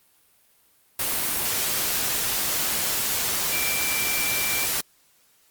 sine tone in noise, 2349 Hz, D7, in tune, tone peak -28 dBFS, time 3.52-4.66 s, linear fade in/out 5 ms, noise white, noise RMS -25 dBFS, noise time 0.99-4.81 s, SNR -6 dB, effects white hiss -61 dBFS RMS until 5.5 s + Opus 32 kbps

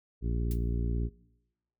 harmonic tone, 58.27 Hz, A#1, in tune, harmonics 1 / 2 / 3 / 4 / 5 / 6 / 7, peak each -29 / -35 / -39 / -41 / -43 / -45 / -46 dBFS, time 0.21-1.1 s, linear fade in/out 50 ms
blue noise with exponential decay, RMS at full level -39 dBFS, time 0.51-0.6 s, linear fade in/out 1 ms, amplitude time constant 19 ms
effects noise-tail reverb RT60 0.9 s tail -21 dB re dry

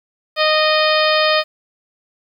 harmonic tone with a mistuned harmonic, 618 Hz, D#5, 12 cents flat, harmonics 1 / 2 / 3 / 4 / 5 / 6 / 7 / 8, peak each -16 / -19 / -21 / -22 / -23 / -24 / -24 / -25 dBFS, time 0.36-1.44 s, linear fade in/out 50 ms, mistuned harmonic 6, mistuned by -21 cents, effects 8-bit

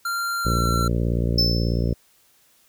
square tone with pitch glide, 1384 to 1356.3 Hz, F6 to E6, -16 to +49 cents, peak -24 dBFS, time 0.05-0.88 s, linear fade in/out 5 ms, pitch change -35 cents, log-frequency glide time 0.42-0.52 s
harmonic tone, 58.27 Hz, A#1, in tune, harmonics 1 / 2 / 3 / 4 / 5 / 6 / 7 / 8 / 9 / 10, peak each -23 / -24 / -27 / -31 / -34 / -34 / -35 / -36 / -37 / -40 dBFS, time 0.45-1.94 s, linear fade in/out 5 ms
triangle tone with exponential decay, 5274 Hz, E8, in tune, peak -14 dBFS, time 1.38-1.94 s, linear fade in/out 5 ms, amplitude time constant 120 ms
effects white hiss -59 dBFS RMS until 2.68 s

